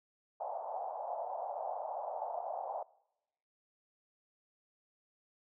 white band-pass noise, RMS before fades -40 dBFS, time 0.4-2.83 s, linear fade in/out 5 ms, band 610 to 830 Hz, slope 48 dB/octave, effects noise-tail reverb RT60 0.9 s tail -23 dB re dry

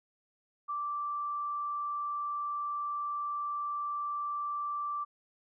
sine tone, 1170 Hz, D6, 7 cents flat, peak -32 dBFS, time 0.68-5.05 s, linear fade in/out 20 ms, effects none

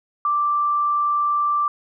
sine tone, 1174.7 Hz, D6, in tune, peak -17 dBFS, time 0.25-1.68 s, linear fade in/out 2 ms, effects none

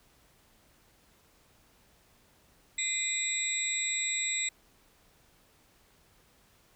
sine tone cluster, 2061 / 2425 / 3638 / 3966 / 7700 Hz, C7 / D#7 / A#7 / B7 / B8, -27 / -45 / -43 / +7 / -45 cents, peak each -35 / -40 / -40 / -39 / -31 dBFS, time 2.78-4.49 s, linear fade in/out 5 ms, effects pink hiss -64 dBFS RMS until 6.75 s

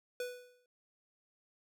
square tone with exponential decay, 493.9 Hz, B4, in tune, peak -35 dBFS, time 0.2-0.66 s, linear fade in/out 2 ms, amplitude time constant 99 ms, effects none

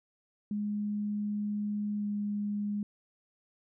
sine tone with pitch glide, 207.7 to 206.1 Hz, G#3 to G#3, 0 to -13 cents, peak -30 dBFS, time 0.51-2.83 s, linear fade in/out 2 ms, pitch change -13 cents, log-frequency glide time 1.98-2.05 s, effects none

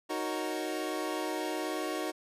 25% pulse chord, D# minor seventh, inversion none, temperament equal, 311.1 / 370 / 466.2 / 554.4 Hz, D#4 / F#4 / A#4 / C#5, 0 / 0 / 0 / 0 cents, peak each -32 / -33 / -37 / -38 dBFS, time 0.09-2.12 s, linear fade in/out 20 ms, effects resampled to 32000 Hz

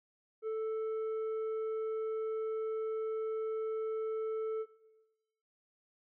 sine tone with tanh clipping, 440 Hz, A4, in tune, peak -34 dBFS, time 0.42-4.66 s, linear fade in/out 50 ms, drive 5 dB, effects noise-tail reverb RT60 1.0 s tail -17 dB re dry

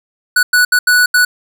square tone bursts at uneven times, 1477 Hz, F#6, 3 cents flat, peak -8 dBFS, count 5, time 0.36-0.43 / 0.53-0.65 / 0.72-0.79 / 0.87-1.06 / 1.14-1.25 s, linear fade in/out 5 ms, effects none

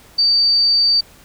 sine tone, 4616 Hz, D8, 31 cents flat, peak -11 dBFS, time 0.18-1.01 s, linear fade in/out 10 ms, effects pink hiss -46 dBFS RMS until 1.24 s

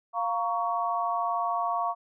sine chord, Bb minor, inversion second, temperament just, 699.2 / 932.3 / 1118.8 Hz, F5 / Bb5 / Db6, +2 / 0 / +16 cents, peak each -29 / -32 / -29 dBFS, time 0.13-1.95 s, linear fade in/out 50 ms, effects none

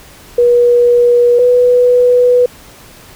sine tone pair in turn, 482.4 / 492.8 Hz, B4 / B4, -41 / -4 cents, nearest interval unison, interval 37 cents, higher second, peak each -5 dBFS, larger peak neither, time 0.38-1.39 / 1.39-2.46 s, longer second, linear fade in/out 5 ms, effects pink hiss -38 dBFS RMS until 3.15 s

